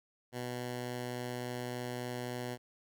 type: tone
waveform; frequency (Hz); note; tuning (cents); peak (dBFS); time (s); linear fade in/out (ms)
10% pulse; 123.47; B2; 0; -29; 0.32-2.58; 50
effects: none